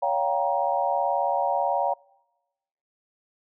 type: chord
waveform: sine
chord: G half-diminished seventh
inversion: second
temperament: just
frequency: 564.5 / 705.6 / 784 / 940.8 Hz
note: Db5 / F5 / G5 / Bb5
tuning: +31 / +18 / 0 / +16 cents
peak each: -27 dBFS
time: 0.02-1.94 s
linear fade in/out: 10 ms
effects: noise-tail reverb RT60 1.0 s tail -26 dB re dry